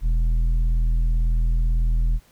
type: tone with tanh clipping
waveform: sine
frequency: 40.95 Hz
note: E1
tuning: 11 cents flat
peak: -18 dBFS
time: 0.01-2.2 s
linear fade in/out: 50 ms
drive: 7 dB
effects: pink hiss -57 dBFS RMS until 2.31 s